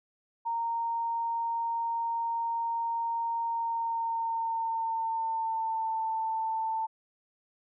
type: tone with pitch glide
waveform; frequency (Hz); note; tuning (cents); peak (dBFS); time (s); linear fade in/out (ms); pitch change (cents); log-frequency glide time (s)
sine; 925 to 889.9; A#5 to A5; -14 to +19; -28; 0.45-6.87; 20; -67; 3.46-6.03
effects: none